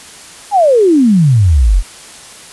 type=exponential sweep; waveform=sine; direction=down; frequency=857 to 38.89 Hz; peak=-5 dBFS; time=0.51-1.83 s; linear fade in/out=50 ms; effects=white hiss -34 dBFS RMS until 2.52 s + resampled to 24000 Hz